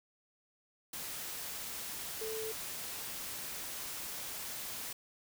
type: tone in noise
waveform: sine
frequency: 440 Hz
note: A4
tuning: in tune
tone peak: -38 dBFS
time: 2.21-2.52 s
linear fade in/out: 5 ms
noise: white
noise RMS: -42 dBFS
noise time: 0.93-4.93 s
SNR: +1 dB
effects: none